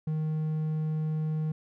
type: tone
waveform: triangle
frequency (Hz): 155.8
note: D#3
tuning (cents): +3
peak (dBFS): -25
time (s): 0.07-1.52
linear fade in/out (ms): 5
effects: none